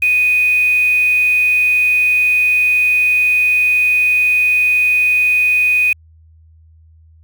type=tone with quantisation; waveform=sine; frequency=2489 Hz; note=D#7; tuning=in tune; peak=-10 dBFS; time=0.02-5.93 s; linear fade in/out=5 ms; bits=5; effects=added 80 Hz sine -43 dBFS peak until 7.23 s